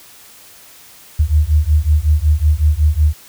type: beating tone pair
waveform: sine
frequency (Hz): 73.42 / 78.82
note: D2 / D#2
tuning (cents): 0 / +23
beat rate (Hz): 5.4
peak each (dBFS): -13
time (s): 1.19-3.14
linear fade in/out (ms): 10
effects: white hiss -42 dBFS RMS until 3.28 s